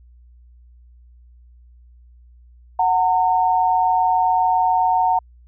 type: tone pair together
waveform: sine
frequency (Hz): 740 / 912.7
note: F#5 / A#5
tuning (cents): 0 / -37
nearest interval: major third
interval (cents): 363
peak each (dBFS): -17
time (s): 2.79-5.19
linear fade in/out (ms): 5
effects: added 60 Hz sine -45 dBFS peak until 5.47 s